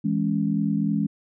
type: chord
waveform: sine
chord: C# minor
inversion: first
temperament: equal with one note detuned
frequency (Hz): 164.34 / 207.7 / 277.2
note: E3 / G#3 / C#4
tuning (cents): -5 / 0 / 0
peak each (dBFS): -26 / -23 / -27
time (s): 0.04-1.07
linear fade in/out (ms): 10
effects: none